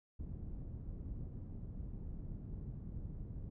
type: low-pass noise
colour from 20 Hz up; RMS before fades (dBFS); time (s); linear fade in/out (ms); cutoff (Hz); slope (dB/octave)
pink; -45; 0.19-3.5; 10; 180; 12
effects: none